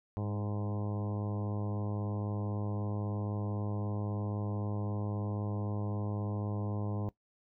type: harmonic tone with a mistuned harmonic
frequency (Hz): 103.83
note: G#2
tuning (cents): 0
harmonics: 1 / 2 / 3 / 4 / 5 / 6 / 7 / 8 / 9 / 10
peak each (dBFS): -34 / -40 / -44 / -46 / -48 / -50 / -51 / -52 / -53 / -54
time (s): 0.17-7.09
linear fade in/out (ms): 0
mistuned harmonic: 2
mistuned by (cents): -24
effects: noise-tail reverb RT60 0.1 s tail -18 dB re dry